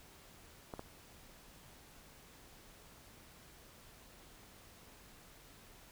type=clicks; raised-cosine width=1 ms; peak=-29 dBFS; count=2; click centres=0.738 / 0.794 s; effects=pink hiss -59 dBFS RMS until 5.91 s